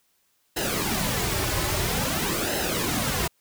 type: noise with flanger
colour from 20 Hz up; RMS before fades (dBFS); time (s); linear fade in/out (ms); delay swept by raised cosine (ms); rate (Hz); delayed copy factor
pink; -26; 0.56-3.28; 10; 0.86 to 4.36; 0.5; -0.7
effects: white hiss -68 dBFS RMS until 3.4 s